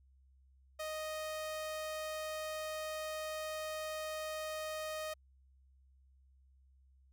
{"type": "tone", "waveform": "sawtooth", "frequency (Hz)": 622.3, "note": "D#5", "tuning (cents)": 0, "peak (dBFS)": -35, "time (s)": [0.79, 5.14], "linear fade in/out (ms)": 10, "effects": ["added 66 Hz sine -63 dBFS peak until 7.12 s"]}